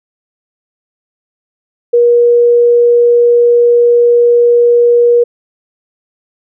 sine tone, 477.5 Hz, A#4, 42 cents sharp, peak -4 dBFS, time 1.93-5.24 s, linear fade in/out 10 ms, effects none

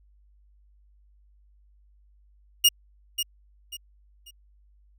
sawtooth tone with echo, 2851 Hz, F7, 35 cents sharp, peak -11 dBFS, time 2.64-2.69 s, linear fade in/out 10 ms, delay 540 ms, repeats 3, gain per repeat -10 dB, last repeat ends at 4.31 s, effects added 50 Hz sine -56 dBFS peak until 4.98 s

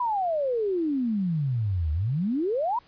sine exponential two-way sweep, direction down then up, 1009 to 73.42 to 1009 Hz, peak -23 dBFS, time 0-2.79 s, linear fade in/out 5 ms, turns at 1.92 s, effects pink hiss -58 dBFS RMS until 2.87 s + resampled to 11025 Hz

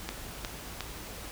click train, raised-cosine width 0.2 ms, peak -16 dBFS, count 3, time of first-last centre 0.09-0.807 s, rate 2.79 Hz, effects added 50 Hz sine -48 dBFS peak until 1.31 s + pink hiss -43 dBFS RMS until 1.31 s

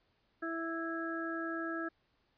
harmonic tone, 329.6 Hz, E4, in tune, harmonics 1 / 2 / 4 / 5, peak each -38 / -44 / -42 / -41 dBFS, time 0.42-1.89 s, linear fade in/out 10 ms, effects pink hiss -75 dBFS RMS until 2.37 s + resampled to 11025 Hz

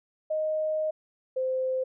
sine tone pair in turn, 622 / 518.4 Hz, D#5 / C5, -1 / -16 cents, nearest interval minor third, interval 315 cents, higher first, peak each -25 dBFS, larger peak neither, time 0.3-0.91 / 1.36-1.84 s, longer first, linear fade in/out 10 ms, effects none

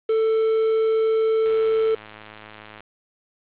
triangle tone, 443.1 Hz, A4, 12 cents sharp, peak -15 dBFS, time 0.09-1.95 s, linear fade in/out 5 ms
click train, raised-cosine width 0.3 ms, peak -24 dBFS, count 145, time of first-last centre 1.46-2.806 s, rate 107 Hz
effects resampled to 8000 Hz + 7-bit

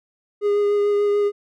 triangle tone with vibrato, 410.3 Hz, G#4, 21 cents flat, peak -14 dBFS, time 0.41-1.32 s, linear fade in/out 50 ms, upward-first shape triangle, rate 6.8 Hz, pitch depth 15 cents each way, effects none

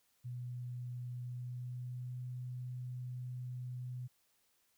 sine tone with pitch glide, 123.2 to 125.06 Hz, B2 to B2, -4 to +22 cents, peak -40 dBFS, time 0.24-4.08 s, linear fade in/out 20 ms, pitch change +26 cents, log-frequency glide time 1.23-2.21 s, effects white hiss -75 dBFS RMS until 4.77 s

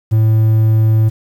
triangle tone, 110 Hz, A2, in tune, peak -6 dBFS, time 0.11-1.1 s, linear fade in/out 20 ms, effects 7-bit

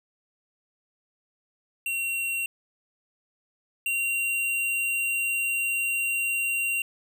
square tone pair in turn, 2742 / 2759 Hz, F7 / F7, -32 / -22 cents, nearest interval unison, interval 10 cents, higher second, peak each -27 / -25 dBFS, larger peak second, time 1.86-2.46 / 3.86-6.82 s, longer second, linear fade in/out 2 ms, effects 10-bit

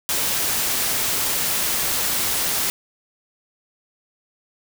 white noise, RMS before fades -22 dBFS, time 0.09-2.7 s, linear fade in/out 0 ms, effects none

